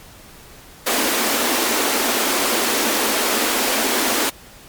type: high-pass noise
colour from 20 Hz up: pink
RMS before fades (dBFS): -19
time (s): 0.86-4.3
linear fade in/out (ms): 10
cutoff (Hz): 220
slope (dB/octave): 96
effects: pink hiss -43 dBFS RMS until 4.68 s + MP3 96 kbps